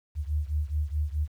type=beating tone pair; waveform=sine; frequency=73.42 / 78.12 Hz; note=D2 / D#2; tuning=0 / +8 cents; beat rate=4.7 Hz; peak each=-28 / -30 dBFS; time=0.15-1.28 s; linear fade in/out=50 ms; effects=10-bit